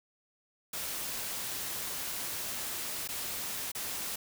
white noise with dropouts, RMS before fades -37 dBFS, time 0.73-4.16 s, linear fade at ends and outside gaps 5 ms, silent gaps 3.077-3.087 / 3.718-3.749 s, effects none

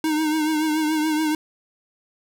square tone with vibrato, 310 Hz, D#4, 6 cents flat, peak -20 dBFS, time 0.04-1.35 s, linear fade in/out 2 ms, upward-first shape triangle, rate 7 Hz, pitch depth 54 cents each way, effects none

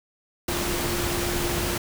sine tone in noise, 349.2 Hz, F4, in tune, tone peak -30 dBFS, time 0.48-1.78 s, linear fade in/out 5 ms, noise pink, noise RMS -27 dBFS, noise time 0.48-1.78 s, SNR -6 dB, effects none

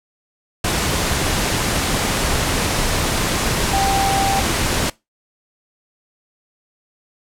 sine tone in noise, 784 Hz, G5, in tune, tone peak -17 dBFS, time 3.73-4.4 s, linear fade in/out 5 ms, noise pink, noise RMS -19 dBFS, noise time 0.64-4.9 s, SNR -1 dB, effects noise-tail reverb RT60 0.2 s tail -21 dB re dry + low-pass 11000 Hz 12 dB/octave

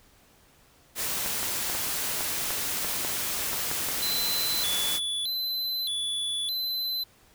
white noise, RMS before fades -30 dBFS, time 0.95-5 s, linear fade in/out 50 ms
clicks, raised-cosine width 0.5 ms, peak -18 dBFS, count 11, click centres 1.261 / 1.43 / 1.699 / 1.75 / 2.208 / 2.506 / 2.847 / 3.049 / 3.532 / 3.714 / 3.887 s
square tone with vibrato, 3729 Hz, A#7, in tune, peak -28 dBFS, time 4.02-7.04 s, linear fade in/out 10 ms, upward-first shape square, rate 0.81 Hz, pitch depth 140 cents each way
effects pink hiss -59 dBFS RMS until 7.34 s

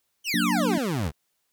25% pulse exponential sweep, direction down, 3136 to 67 Hz, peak -21 dBFS, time 0.24-1.12 s, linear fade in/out 50 ms
sine chord, Gb augmented, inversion none, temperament equal, 185 / 233.1 / 293.7 Hz, Gb3 / Bb3 / D4, 0 / 0 / 0 cents, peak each -27 / -26 / -27 dBFS, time 0.34-0.78 s, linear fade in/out 2 ms
sine tone with exponential growth, 1556 Hz, G6, 13 cents flat, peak -29 dBFS, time 0.66-0.74 s, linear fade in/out 0 ms, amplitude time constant 17 ms
effects white hiss -74 dBFS RMS until 1.52 s

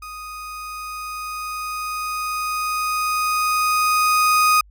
35% pulse tone with level ramp, 1244.5 Hz, D#6, in tune, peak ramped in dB -31 to -11 dBFS, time 0.02-4.61 s, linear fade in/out 5 ms, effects added 50 Hz sine -46 dBFS peak until 4.7 s

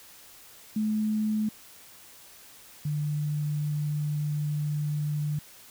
sine tone pair in turn, 214.8 / 148.86 Hz, A3 / D3, -41 / +24 cents, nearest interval tritone, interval 635 cents, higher first, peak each -24 / -26 dBFS, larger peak first, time 0.76-1.49 / 2.85-5.39 s, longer second, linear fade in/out 5 ms, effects white hiss -51 dBFS RMS until 5.7 s

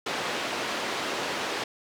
pink band-pass noise, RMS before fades -31 dBFS, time 0.06-1.64 s, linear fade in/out 5 ms, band 350 to 4500 Hz, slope 12 dB/octave, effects none

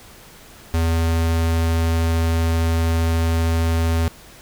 square tone, 82.41 Hz, E2, in tune, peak -17 dBFS, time 0.74-4.08 s, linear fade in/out 0 ms, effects pink hiss -44 dBFS RMS until 4.41 s

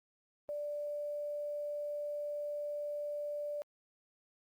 sine tone with quantisation, 587.3 Hz, D5, in tune, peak -36 dBFS, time 0.49-3.62 s, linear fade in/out 0 ms, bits 11, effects Opus 32 kbps

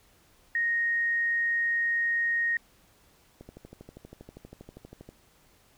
sine tone, 1864.7 Hz, A#6, in tune, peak -24 dBFS, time 0.55-2.57 s, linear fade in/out 2 ms
click train, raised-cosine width 2 ms, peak -31 dBFS, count 22, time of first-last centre 3.41-5.09 s, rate 12.5 Hz
effects pink hiss -62 dBFS RMS until 5.77 s

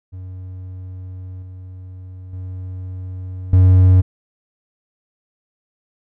triangle tone with level steps, 92.5 Hz, F#2, in tune, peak -27 / -30 / -24 / -5 dBFS, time 0.12-4.02 s, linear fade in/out 20 ms, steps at 1.42 / 2.33 / 3.53 s, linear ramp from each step 2 ms, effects none

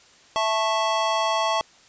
square chord, A major, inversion second, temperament just, 660 / 880 / 1100 Hz, E5 / A5 / C#6, +2 / 0 / -14 cents, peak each -26 dBFS, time 0.36-1.61 s, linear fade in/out 0 ms, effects white hiss -53 dBFS RMS until 1.88 s + resampled to 16000 Hz

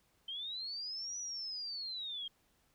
sine linear two-way sweep, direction up then down, 3100 to 5920 to 3189 Hz, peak -39 dBFS, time 0.28-2.28 s, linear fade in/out 5 ms, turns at 1.18 s, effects pink hiss -73 dBFS RMS until 2.74 s

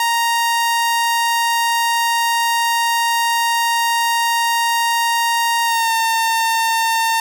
sawtooth tone with pitch glide, 932.3 to 907.3 Hz, A#5 to A#5, 0 to -47 cents, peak -11 dBFS, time 0-7.2 s, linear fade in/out 2 ms, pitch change -47 cents, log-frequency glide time 5.64-5.93 s, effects 8-bit

